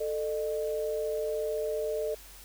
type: tone pair together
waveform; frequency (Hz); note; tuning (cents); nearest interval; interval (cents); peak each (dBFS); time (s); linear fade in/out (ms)
sine; 441 / 608; A4 / D#5; +4 / -40; tritone; 556; -31 / -32; 0-2.15; 10
effects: added 47 Hz sine -52 dBFS peak until 2.44 s + white hiss -51 dBFS RMS until 2.44 s